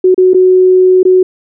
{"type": "tone with dropouts", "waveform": "sine", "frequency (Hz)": 369.9, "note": "F#4", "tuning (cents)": 0, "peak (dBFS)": -3, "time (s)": [0.04, 1.23], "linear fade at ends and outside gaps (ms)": 5, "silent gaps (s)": [[0.145, 0.178], [0.335, 0.344], [1.031, 1.051]], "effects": []}